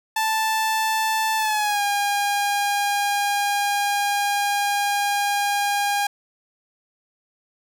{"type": "tone with pitch glide", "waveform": "sawtooth", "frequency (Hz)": [880, 811.6], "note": ["A5", "G#5"], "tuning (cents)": [0, -40], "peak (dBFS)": -16, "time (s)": [0.16, 6.07], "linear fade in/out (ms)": 5, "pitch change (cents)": -140, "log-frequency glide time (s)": [1.37, 1.82], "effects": []}